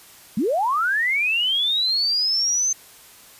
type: linear sweep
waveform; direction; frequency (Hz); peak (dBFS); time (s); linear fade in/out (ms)
sine; up; 179.3 to 6300; -18; 0.37-2.73; 5
effects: white hiss -47 dBFS RMS until 3.39 s + resampled to 32000 Hz